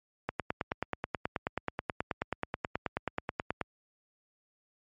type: click train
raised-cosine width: 0.5 ms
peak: -15 dBFS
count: 32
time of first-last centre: 0.29-3.613 s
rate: 9.33 Hz
effects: high-pass 60 Hz 12 dB/octave + MP3 48 kbps

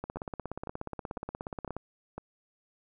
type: two click trains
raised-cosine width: 1 ms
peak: -22 / -24 dBFS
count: 30 / 5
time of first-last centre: 0.04-1.766 / 0.17-2.18 s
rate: 16.8 / 1.99 Hz
effects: none

